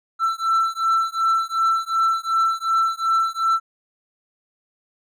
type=beating tone pair; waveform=triangle; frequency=1334 / 1336.7 Hz; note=E6 / E6; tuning=+20 / +24 cents; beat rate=2.7 Hz; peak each=-19 dBFS; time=0.19-3.6 s; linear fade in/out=50 ms; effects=none